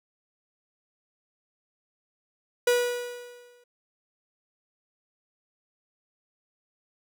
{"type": "tone with exponential decay", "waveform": "45% pulse", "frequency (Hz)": 487, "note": "B4", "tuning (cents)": -24, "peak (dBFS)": -18, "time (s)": [2.67, 3.64], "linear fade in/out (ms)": 5, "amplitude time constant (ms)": 210, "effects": []}